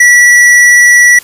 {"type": "tone with hard clipping", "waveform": "sine", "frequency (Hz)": 1947, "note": "B6", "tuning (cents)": -25, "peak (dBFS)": -3, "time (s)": [0, 1.19], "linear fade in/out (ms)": 5, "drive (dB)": 11, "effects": ["white hiss -33 dBFS RMS until 1.23 s", "resampled to 32000 Hz"]}